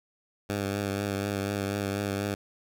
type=tone with vibrato; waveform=10% pulse; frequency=100 Hz; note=G2; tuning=35 cents sharp; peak=-20 dBFS; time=0.49-2.35 s; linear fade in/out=10 ms; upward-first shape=triangle; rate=4.1 Hz; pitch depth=36 cents each way; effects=none